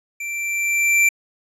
square tone with level ramp, 2349 Hz, D7, in tune, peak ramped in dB -27 to -12 dBFS, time 0.2-1.09 s, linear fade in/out 5 ms, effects low-pass 11000 Hz 12 dB/octave

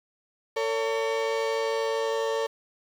35% pulse tone pair together, 451.2 / 563.9 Hz, A4 / C#5, +44 / +30 cents, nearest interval major third, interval 386 cents, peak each -25 / -28 dBFS, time 0.56-2.47 s, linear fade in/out 10 ms, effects low-pass 5000 Hz 12 dB/octave + 8-bit

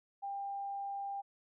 sine tone, 796 Hz, G5, 26 cents sharp, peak -37 dBFS, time 0.22-1.22 s, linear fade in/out 20 ms, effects none

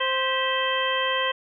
harmonic tone with a mistuned harmonic, 523.3 Hz, C5, in tune, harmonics 1 / 2 / 3 / 4 / 5 / 6, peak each -28 / -27 / -32 / -29 / -32 / -28 dBFS, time 0-1.32 s, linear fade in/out 10 ms, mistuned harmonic 4, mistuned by -120 cents, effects none

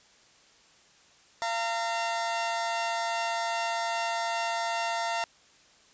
sawtooth tone pair together, 686 / 915.5 Hz, F5 / A#5, -31 / -32 cents, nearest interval perfect fourth, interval 499 cents, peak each -27 dBFS, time 1.42-5.24 s, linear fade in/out 0 ms, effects white hiss -59 dBFS RMS until 5.93 s + resampled to 16000 Hz

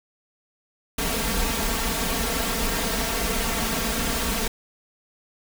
pink noise with comb filter, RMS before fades -25 dBFS, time 0.98-4.48 s, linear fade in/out 5 ms, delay 4.4 ms, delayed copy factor +0.95, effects none

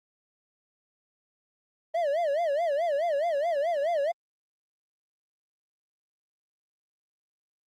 triangle tone with vibrato, 622.3 Hz, D#5, in tune, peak -22 dBFS, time 1.94-4.12 s, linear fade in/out 10 ms, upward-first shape sine, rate 4.7 Hz, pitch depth 200 cents each way, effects Opus 32 kbps

